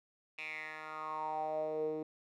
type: tone with band-pass filter sweep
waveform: 10% pulse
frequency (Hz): 155.56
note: D#3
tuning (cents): 0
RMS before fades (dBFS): -39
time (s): 0.38-2.03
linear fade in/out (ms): 5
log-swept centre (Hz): 2600 to 370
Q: 6.1
effects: none